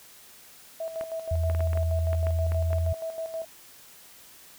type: tone with tremolo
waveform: sine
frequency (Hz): 651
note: E5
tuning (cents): -22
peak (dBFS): -29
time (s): 0.8-3.45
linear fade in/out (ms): 5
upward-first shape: square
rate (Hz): 6.3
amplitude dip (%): 60
type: clicks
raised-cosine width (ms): 0.5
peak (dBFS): -22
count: 10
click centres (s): 1.011 / 1.499 / 1.549 / 1.606 / 1.732 / 1.774 / 2.131 / 2.269 / 2.52 / 2.731
type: tone with pitch glide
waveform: sine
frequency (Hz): 82.41 to 83.56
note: E2 to E2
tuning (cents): 0 to +24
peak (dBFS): -23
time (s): 1.31-2.93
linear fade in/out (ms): 5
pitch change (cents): +24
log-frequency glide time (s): 2.19-2.8
effects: white hiss -51 dBFS RMS until 4.58 s